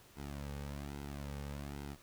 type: tone with flanger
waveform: sawtooth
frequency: 71 Hz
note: C#2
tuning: 42 cents sharp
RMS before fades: -44 dBFS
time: 0.15-1.97 s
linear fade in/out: 50 ms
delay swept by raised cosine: 1.7 to 3 ms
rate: 1.2 Hz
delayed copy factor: -0.7
effects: pink hiss -61 dBFS RMS until 2.02 s